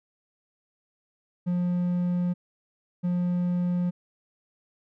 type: tone pair in turn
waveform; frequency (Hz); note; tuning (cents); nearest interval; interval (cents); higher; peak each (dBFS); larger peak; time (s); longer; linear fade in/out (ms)
triangle; 177.3 / 177.3; F3 / F3; +26 / +26; unison; 0; neither; -21; neither; 1.46-2.34 / 3.03-3.91; neither; 20
effects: none